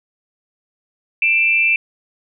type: tone pair together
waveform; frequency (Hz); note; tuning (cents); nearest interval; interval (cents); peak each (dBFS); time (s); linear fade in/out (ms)
sine; 2365 / 2648; D7 / E7; +12 / +7; major second; 195; -15; 1.22-1.76; 2
effects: none